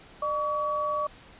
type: tone pair together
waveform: sine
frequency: 602.9 / 1135 Hz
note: D5 / C#6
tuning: +45 / +41 cents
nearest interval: major seventh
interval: 1096 cents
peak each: -30 / -27 dBFS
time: 0.22-1.07 s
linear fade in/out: 5 ms
effects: pink hiss -51 dBFS RMS until 1.39 s + resampled to 8000 Hz